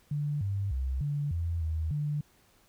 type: tone with pitch steps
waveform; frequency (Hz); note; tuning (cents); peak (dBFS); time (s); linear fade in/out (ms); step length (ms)
sine; 146.7 / 99 / 65.6 / 144.8 / 84.3 / 79.6 / 147.9; D3 / G2 / C2 / D3 / E2 / D#2 / D3; -2 / +18 / +5 / -24 / +39 / +40 / +13; -28; 0.11-2.21; 5; 300
effects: pink hiss -64 dBFS RMS until 2.68 s